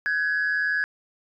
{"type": "tone pair together", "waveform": "sine", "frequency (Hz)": [1516.6, 1677], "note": ["F#6", "G#6"], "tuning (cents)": [42, 16], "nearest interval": "major second", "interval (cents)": 174, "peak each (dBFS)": [-26, -21], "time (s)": [0.06, 0.84], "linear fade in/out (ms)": 0, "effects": ["tanh soft clip ceiling -18 dBFS"]}